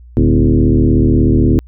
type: tone with frequency modulation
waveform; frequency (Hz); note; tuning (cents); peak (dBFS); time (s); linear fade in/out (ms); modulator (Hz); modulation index
sine; 98; G2; 0; -7; 0.17-1.59; 0; 76.4; 3.5
effects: added 60 Hz sine -35 dBFS peak until 1.67 s